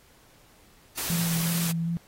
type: noise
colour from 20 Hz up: white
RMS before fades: -31 dBFS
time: 0.97-1.72 s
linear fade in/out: 10 ms
type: tone with vibrato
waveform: sine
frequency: 167.7 Hz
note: E3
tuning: 30 cents sharp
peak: -25 dBFS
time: 1.1-1.97 s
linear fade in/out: 0 ms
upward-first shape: square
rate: 2.6 Hz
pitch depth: 15 cents each way
effects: pink hiss -58 dBFS RMS until 2.07 s + AAC 48 kbps